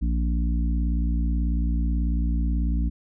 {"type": "harmonic tone", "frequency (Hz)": 58.27, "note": "A#1", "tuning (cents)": 0, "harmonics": [1, 3, 4, 5], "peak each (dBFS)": [-21, -31, -33, -35], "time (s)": [0.01, 2.9], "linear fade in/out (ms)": 20, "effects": []}